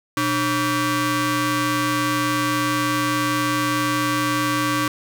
sawtooth ring-modulated tone, 421.8 Hz, G#4, 27 cents sharp, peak -12 dBFS, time 0.17-4.88 s, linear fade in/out 2 ms, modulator 721 Hz, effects none

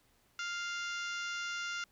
harmonic tone, 698.5 Hz, F5, in tune, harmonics 2 / 3 / 4 / 5 / 6 / 7 / 8 / 9 / 10, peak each -38 / -45 / -44 / -49 / -52 / -52 / -50 / -53 / -55 dBFS, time 0.39-1.84 s, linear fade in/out 2 ms, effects pink hiss -70 dBFS RMS until 1.91 s

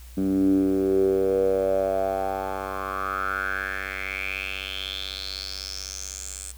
10% pulse tone with band-pass filter sweep, 96 Hz, G2, 36 cents flat, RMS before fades -26 dBFS, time 0.17-6.52 s, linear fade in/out 10 ms, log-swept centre 240 to 8300 Hz, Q 6.2, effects added 60 Hz sine -41 dBFS peak until 6.57 s + white hiss -52 dBFS RMS until 6.57 s

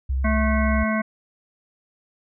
sine tone with vibrato, 66 Hz, C2, 16 cents sharp, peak -20 dBFS, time 0.09-0.84 s, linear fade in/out 10 ms, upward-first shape sine, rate 10 Hz, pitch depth 24 cents each way
harmonic tone, 217.7 Hz, A3, 18 cents flat, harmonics 1 / 3 / 5 / 7 / 9 / 10, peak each -22 / -27 / -29 / -30 / -32 / -32 dBFS, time 0.24-1.02 s, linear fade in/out 10 ms
effects none

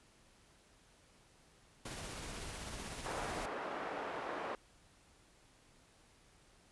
pink noise with tremolo, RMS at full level -44 dBFS, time 1.85-3.46 s, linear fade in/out 5 ms, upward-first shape triangle, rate 16 Hz, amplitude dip 30%
pink band-pass noise, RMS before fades -42 dBFS, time 3.06-4.55 s, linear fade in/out 0 ms, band 460 to 1400 Hz, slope 12 dB/octave
effects pink hiss -66 dBFS RMS until 6.71 s + resampled to 24000 Hz

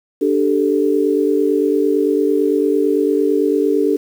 sine chord, D suspended fourth, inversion none, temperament just, 293.7 / 391.6 / 440.5 Hz, D4 / G4 / A4, 0 / -2 / +2 cents, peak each -17 dBFS, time 0.21-3.97 s, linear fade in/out 10 ms, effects 7-bit

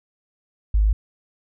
sine tone, 52 Hz, G#1, 3 cents sharp, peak -14 dBFS, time 0.74-0.93 s, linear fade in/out 5 ms, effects none

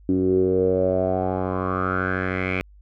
10% pulse tone with low-pass filter sweep, 92.9 Hz, F#2, 7 cents sharp, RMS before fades -22 dBFS, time 0.09-2.61 s, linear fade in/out 0 ms, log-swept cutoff 300 to 2400 Hz, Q 6.4, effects added 50 Hz sine -46 dBFS peak until 2.81 s

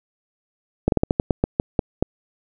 slowing click train, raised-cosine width 2 ms, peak -3 dBFS, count 11, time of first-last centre 0.88-2.025 s, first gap 42 ms, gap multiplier 1.21, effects none

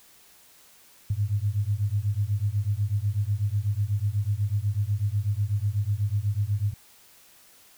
sine beating tone pair, 98.8 / 106.9 Hz, G2 / A2, +14 / -49 cents, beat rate 8.1 Hz, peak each -26 dBFS, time 1.1-6.74 s, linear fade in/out 5 ms, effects white hiss -55 dBFS RMS until 7.77 s

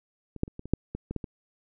clicks, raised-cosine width 3 ms, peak -27 / -12 / -29 / -25 / -26 / -9 / -20 / -20 / -17 / -22 dBFS, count 10, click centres 0.363 / 0.434 / 0.479 / 0.594 / 0.656 / 0.736 / 0.95 / 1.11 / 1.163 / 1.242 s, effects none

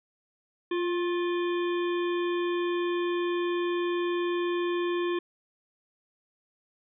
harmonic tone with a mistuned harmonic, 349.2 Hz, F4, in tune, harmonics 1 / 3 / 5 / 7 / 9 / 10, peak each -26 / -36 / -40 / -43 / -45 / -46 dBFS, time 0.71-5.19 s, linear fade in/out 5 ms, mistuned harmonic 3, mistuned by +33 cents, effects none

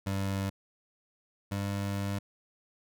25% pulse tone pair in turn, 97.7 / 99.75 Hz, G2 / G2, -5 / +31 cents, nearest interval unison, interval 36 cents, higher second, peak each -26 / -27 dBFS, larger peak first, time 0.06-0.5 / 1.51-2.19 s, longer second, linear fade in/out 10 ms, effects none

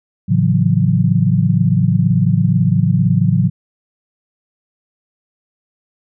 sine chord, F# minor seventh, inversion first, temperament equal with one note detuned, 110 / 138.59 / 164.81 / 182.77 Hz, A2 / C#3 / E3 / F#3, 0 / 0 / 0 / -21 cents, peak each -16 dBFS, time 0.28-3.5 s, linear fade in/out 20 ms, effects none

